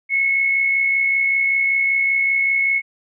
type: tone with amplitude modulation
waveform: sine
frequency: 2190 Hz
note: C#7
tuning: 22 cents flat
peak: -13 dBFS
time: 0.09-2.82 s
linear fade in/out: 50 ms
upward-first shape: sine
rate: 65.2 Hz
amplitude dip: 40%
effects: none